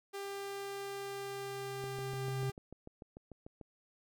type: tone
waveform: sawtooth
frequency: 397.3 Hz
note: G4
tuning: 23 cents sharp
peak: -36 dBFS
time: 0.13-2.52 s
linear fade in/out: 20 ms
type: tone with exponential growth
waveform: triangle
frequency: 130.81 Hz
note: C3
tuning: in tune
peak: -31 dBFS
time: 0.24-2.5 s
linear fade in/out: 2 ms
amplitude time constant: 490 ms
type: click train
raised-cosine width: 2 ms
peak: -35 dBFS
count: 13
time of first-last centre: 1.84-3.613 s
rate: 6.77 Hz
effects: none